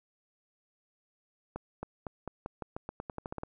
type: accelerating click train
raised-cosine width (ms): 1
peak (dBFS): -23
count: 15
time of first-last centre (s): 1.56-3.434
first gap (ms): 270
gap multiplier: 0.88
effects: none